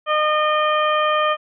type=harmonic tone with a mistuned harmonic; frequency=610 Hz; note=D#5; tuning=34 cents flat; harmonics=1 / 2 / 3 / 4 / 5; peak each=-20 / -18 / -27 / -29 / -28 dBFS; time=0.06-1.37 s; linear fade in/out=50 ms; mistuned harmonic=5; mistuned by=+38 cents; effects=none